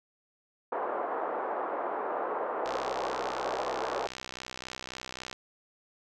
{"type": "band-pass noise", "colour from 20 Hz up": "pink", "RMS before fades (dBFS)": -33, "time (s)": [0.72, 4.07], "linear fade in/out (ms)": 5, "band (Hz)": [420, 1200], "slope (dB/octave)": 24}
{"type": "click train", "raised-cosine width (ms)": 0.2, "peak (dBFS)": -21, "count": 171, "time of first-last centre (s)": [2.66, 5.329], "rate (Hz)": 63.7}
{"effects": []}